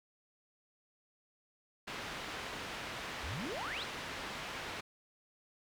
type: low-pass noise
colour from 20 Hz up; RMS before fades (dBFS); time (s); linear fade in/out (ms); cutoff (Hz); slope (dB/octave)
white; -43; 1.87-4.81; 10; 2700; 12
type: exponential sweep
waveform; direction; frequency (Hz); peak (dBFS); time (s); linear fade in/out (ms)
sine; up; 55.8 to 4435; -39; 3.23-3.84; 10
effects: none